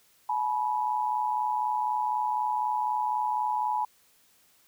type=tone pair together; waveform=sine; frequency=854 / 978 Hz; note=G#5 / B5; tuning=+48 / -17 cents; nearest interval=major second; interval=235 cents; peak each=-28 dBFS; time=0.29-3.85 s; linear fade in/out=5 ms; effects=white hiss -63 dBFS RMS until 4.67 s